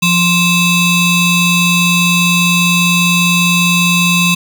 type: ring-modulated tone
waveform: 35% pulse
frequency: 1225 Hz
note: D#6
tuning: 27 cents flat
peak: -4 dBFS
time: 0.02-4.35 s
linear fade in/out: 10 ms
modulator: 1400 Hz
effects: none